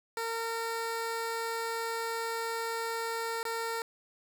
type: tone with dropouts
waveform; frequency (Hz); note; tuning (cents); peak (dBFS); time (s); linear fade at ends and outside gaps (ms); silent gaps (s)
15% pulse; 457.2; A#4; -34; -26; 0.17-3.82; 1; 3.43-3.452
effects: none